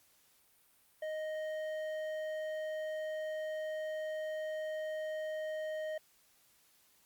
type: tone with hard clipping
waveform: sine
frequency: 622.3 Hz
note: D#5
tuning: in tune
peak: -38 dBFS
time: 1.02-5.98 s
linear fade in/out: 5 ms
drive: 8 dB
effects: white hiss -68 dBFS RMS until 7.05 s + Opus 48 kbps